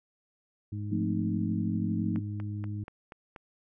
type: harmonic tone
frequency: 103.83 Hz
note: G#2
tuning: in tune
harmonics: 1 / 2 / 3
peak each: -33 / -41 / -43 dBFS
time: 0.72-2.84 s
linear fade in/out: 5 ms
type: chord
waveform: sine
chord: F dominant seventh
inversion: none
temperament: equal with one note detuned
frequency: 174.11 / 220 / 261.6 / 311.1 Hz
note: F3 / A3 / C4 / Eb4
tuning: -5 / 0 / 0 / 0 cents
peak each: -32 / -32 / -38 / -33 dBFS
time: 0.91-2.2 s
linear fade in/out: 10 ms
type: click train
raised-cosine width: 0.5 ms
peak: -29 dBFS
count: 6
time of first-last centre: 2.16-3.362 s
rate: 4.16 Hz
effects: none